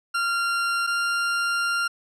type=tone pair in turn; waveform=40% pulse; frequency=1385 / 1391.8 Hz; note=F6 / F6; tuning=-15 / -6 cents; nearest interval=unison; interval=9 cents; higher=second; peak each=-21 dBFS; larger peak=neither; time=0.14-0.87 / 0.87-1.88 s; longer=second; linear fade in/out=10 ms; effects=low-pass 9000 Hz 12 dB/octave